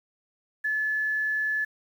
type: tone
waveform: sine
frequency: 1725 Hz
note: A6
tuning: 35 cents flat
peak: -24 dBFS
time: 0.64-1.65 s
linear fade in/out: 10 ms
effects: 9-bit